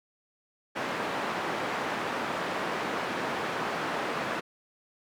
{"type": "band-pass noise", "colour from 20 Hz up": "white", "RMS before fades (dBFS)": -32, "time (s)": [0.75, 4.41], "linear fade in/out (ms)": 20, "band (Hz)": [190, 1400], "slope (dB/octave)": 12, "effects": []}